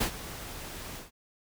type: noise with ADSR envelope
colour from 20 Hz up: pink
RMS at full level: -26 dBFS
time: 0-1.11 s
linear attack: 14 ms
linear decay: 87 ms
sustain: -15 dB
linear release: 150 ms
effects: none